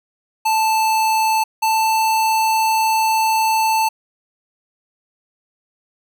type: tone pair in turn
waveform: square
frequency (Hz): 880 / 883.6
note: A5 / A5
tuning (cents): 0 / +7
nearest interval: unison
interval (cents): 7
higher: second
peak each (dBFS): -15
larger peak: neither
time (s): 0.45-1.44 / 1.62-3.89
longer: second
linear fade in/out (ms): 10
effects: none